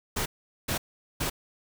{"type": "noise bursts", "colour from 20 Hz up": "pink", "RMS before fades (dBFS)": -29, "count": 3, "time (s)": [0.16, 1.3], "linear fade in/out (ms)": 10, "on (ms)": 100, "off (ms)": 420, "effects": []}